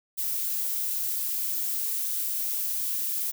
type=noise; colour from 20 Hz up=violet; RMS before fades=-29 dBFS; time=0.17-3.32 s; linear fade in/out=20 ms; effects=none